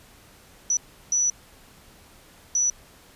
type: tone bursts at uneven times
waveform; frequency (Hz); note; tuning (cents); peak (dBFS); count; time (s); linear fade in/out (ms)
sine; 5920; F#8; 0; -19; 3; 0.7-0.77 / 1.12-1.3 / 2.55-2.7; 2
effects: pink hiss -52 dBFS RMS until 3.15 s + resampled to 32000 Hz